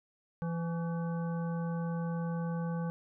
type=harmonic tone with a mistuned harmonic; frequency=168.2 Hz; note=E3; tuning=35 cents sharp; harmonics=1 / 3 / 5 / 7 / 9; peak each=-32 / -42 / -46 / -49 / -51 dBFS; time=0.42-2.9 s; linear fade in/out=0 ms; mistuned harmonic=7; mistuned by=-56 cents; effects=none